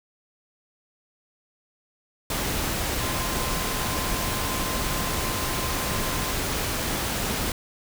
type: tone in noise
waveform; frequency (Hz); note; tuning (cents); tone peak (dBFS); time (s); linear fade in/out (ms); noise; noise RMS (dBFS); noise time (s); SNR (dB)
sine; 1038; C6; -14; -35; 3-6.31; 2; pink; -27; 2.3-7.52; -11
effects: none